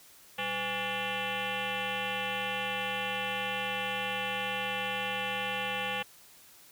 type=tone with frequency modulation; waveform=sine; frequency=1760 Hz; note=A6; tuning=in tune; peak=-29 dBFS; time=0.38-6.03 s; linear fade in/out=10 ms; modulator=313 Hz; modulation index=4.4; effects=tanh soft clip ceiling -27 dBFS + white hiss -56 dBFS RMS until 6.71 s